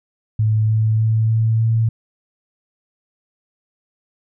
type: tone with pitch steps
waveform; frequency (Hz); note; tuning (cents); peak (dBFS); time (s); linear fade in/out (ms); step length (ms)
sine; 108.7 / 109.77 / 110.86 / 111.95 / 113.05; A2 / A2 / A2 / A2 / A2; -21 / -4 / +13 / +30 / +47; -13; 0.39-1.89; 5; 300
effects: none